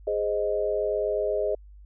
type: chord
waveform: sine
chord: Ab major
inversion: none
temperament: equal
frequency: 415.3 / 523.3 / 622.3 Hz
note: Ab4 / C5 / Eb5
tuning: 0 / 0 / 0 cents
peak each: -27 / -30 / -27 dBFS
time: 0.07-1.55 s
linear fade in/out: 5 ms
effects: added 50 Hz sine -45 dBFS peak until 1.85 s